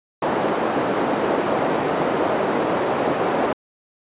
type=band-pass noise; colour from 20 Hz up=white; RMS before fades=-21 dBFS; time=0.22-3.53 s; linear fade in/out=5 ms; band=240 to 680 Hz; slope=12 dB/octave; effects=resampled to 8000 Hz